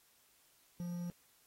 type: tone with quantisation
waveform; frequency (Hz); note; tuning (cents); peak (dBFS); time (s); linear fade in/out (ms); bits
triangle; 174.61; F3; 0; -36; 0.8-1.1; 0; 10
effects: white hiss -69 dBFS RMS until 1.46 s + AAC 48 kbps